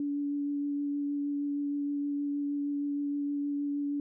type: tone with vibrato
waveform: sine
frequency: 286.8 Hz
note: D4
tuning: 41 cents flat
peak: -29 dBFS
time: 0-4 s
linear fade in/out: 2 ms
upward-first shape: sine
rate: 6.4 Hz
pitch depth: 9 cents each way
effects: none